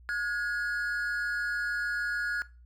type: tone pair together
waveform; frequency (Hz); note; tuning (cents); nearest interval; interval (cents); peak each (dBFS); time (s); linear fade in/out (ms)
triangle; 1441.5 / 1668; F#6 / G#6; -46 / +7; minor third; 253; -29 / -31; 0.09-2.42; 0
effects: noise-tail reverb RT60 0.3 s tail -18 dB re dry + added 60 Hz sine -51 dBFS peak until 2.65 s